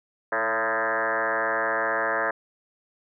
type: tone with frequency modulation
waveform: sine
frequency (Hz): 1133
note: C#6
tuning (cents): +37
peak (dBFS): -22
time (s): 0.32-2.31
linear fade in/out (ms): 5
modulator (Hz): 115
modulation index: 5.9
effects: none